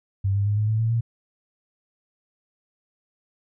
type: tone with pitch steps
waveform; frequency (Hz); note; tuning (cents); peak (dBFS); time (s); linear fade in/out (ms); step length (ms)
sine; 97.8 / 100.61 / 103.5 / 106.47 / 109.52 / 112.67 / 115.9; G2 / G2 / G#2 / G#2 / A2 / A2 / A#2; -4 / +46 / -5 / +44 / -8 / +42 / -10; -19; 0.24-1.01; 10; 110
effects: none

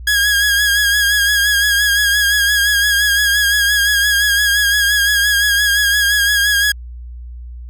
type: tone with vibrato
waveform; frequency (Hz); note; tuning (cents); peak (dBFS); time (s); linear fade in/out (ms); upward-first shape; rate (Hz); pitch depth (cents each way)
sawtooth; 1649; G#6; -13; -8; 0.07-6.72; 5; sine; 5.8; 40
effects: added 60 Hz sine -28 dBFS peak until 7.69 s

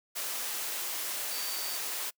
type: tone in noise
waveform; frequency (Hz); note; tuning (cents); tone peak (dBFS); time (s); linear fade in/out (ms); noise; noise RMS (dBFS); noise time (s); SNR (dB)
sine; 4600; D8; -37; -40; 1.3-1.78; 20; white; -35; 0.15-2.11; -8
effects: noise-tail reverb RT60 0.1 s tail -26 dB re dry + high-pass 400 Hz 12 dB/octave

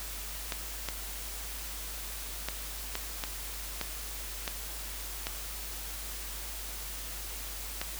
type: clicks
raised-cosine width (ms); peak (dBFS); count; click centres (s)
0.2; -15; 9; 0.522 / 0.887 / 2.486 / 2.954 / 3.238 / 3.813 / 4.478 / 5.269 / 7.815
effects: added 50 Hz sine -42 dBFS peak until 7.99 s + white hiss -41 dBFS RMS until 7.99 s

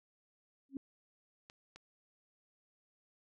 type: tone with exponential growth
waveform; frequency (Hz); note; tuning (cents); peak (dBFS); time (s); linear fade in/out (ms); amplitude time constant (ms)
sine; 272; C#4; -33; -33; 0.69-0.77; 2; 16
type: clicks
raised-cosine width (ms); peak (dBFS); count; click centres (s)
0.2; -35; 2; 1.499 / 1.76
effects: none

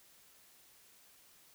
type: silence
effects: white hiss -63 dBFS RMS until 1.54 s

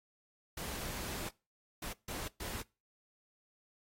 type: noise bursts at uneven times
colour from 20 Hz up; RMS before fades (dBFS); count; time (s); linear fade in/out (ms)
pink; -42; 4; 0.57-1.29 / 1.82-1.93 / 2.08-2.28 / 2.4-2.62; 5
effects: noise-tail reverb RT60 0.3 s tail -23 dB re dry + AAC 48 kbps

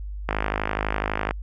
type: click train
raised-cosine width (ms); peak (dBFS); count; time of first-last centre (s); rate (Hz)
0.5; -8; 54; 0.29-1.309; 52
effects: added 50 Hz sine -30 dBFS peak until 1.42 s

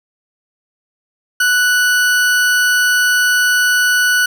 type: tone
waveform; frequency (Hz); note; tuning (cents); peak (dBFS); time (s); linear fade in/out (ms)
40% pulse; 1480; F#6; 0; -10; 1.4-4.26; 5
effects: none

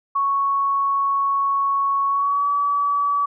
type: tone with pitch glide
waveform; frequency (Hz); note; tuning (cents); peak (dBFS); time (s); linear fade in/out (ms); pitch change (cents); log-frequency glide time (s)
sine; 1108.7 to 1144.5; C#6 to D6; 0 to -45; -17; 0.15-3.26; 10; +55; 2.08-2.48
effects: none

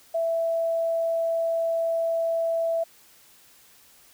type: tone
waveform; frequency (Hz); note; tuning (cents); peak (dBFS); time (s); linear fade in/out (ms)
sine; 662; E5; +7; -22; 0.14-2.84; 10
effects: white hiss -55 dBFS RMS until 4.13 s

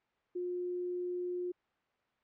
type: tone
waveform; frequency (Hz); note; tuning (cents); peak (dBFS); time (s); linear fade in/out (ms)
sine; 357.1; F4; +39; -34; 0.35-1.52; 10
effects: white hiss -75 dBFS RMS until 2.23 s + low-pass 2000 Hz 12 dB/octave

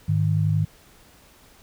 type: tone pair together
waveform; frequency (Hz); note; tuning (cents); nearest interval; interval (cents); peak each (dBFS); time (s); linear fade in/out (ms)
sine; 103.12 / 154.5; G#2 / D#3; -12 / -12; perfect fifth; 700; -21; 0.08-0.65; 10
effects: pink hiss -53 dBFS RMS until 1.62 s

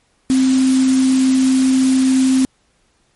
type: tone in noise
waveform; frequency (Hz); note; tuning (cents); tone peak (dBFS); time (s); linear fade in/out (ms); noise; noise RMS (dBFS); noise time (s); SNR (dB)
sine; 261.6; C4; 0; -10; 0.3-2.45; 0; white; -26; 0.3-2.45; +13
effects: pink hiss -60 dBFS RMS until 3.15 s + MP3 48 kbps

